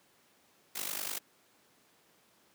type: noise with amplitude modulation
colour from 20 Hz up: white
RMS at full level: -34 dBFS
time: 0.75-1.19 s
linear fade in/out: 10 ms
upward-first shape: sine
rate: 50.2 Hz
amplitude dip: 80%
effects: pink hiss -66 dBFS RMS until 2.54 s + high-pass 200 Hz 12 dB/octave